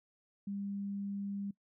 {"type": "tone", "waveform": "sine", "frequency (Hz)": 200, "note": "G3", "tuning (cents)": 35, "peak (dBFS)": -36, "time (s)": [0.47, 1.51], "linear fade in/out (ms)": 5, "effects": ["noise-tail reverb RT60 0.1 s tail -21 dB re dry"]}